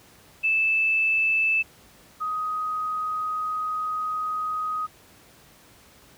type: tone pair in turn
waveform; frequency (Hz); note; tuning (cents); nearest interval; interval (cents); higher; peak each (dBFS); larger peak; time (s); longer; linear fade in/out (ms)
sine; 2631 / 1253.2; E7 / D#6; -4 / +12; octave + minor second; 1284; first; -19 / -25; first; 0.43-1.63 / 2.2-4.87; second; 20
effects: pink hiss -53 dBFS RMS until 6.17 s + high-pass 60 Hz 12 dB/octave